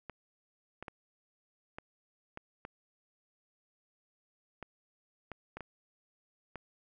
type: clicks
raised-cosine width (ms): 0.5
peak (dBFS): -27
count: 11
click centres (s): 0.097 / 0.826 / 0.882 / 1.785 / 2.374 / 2.651 / 4.627 / 5.317 / 5.57 / 5.607 / 6.557
effects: none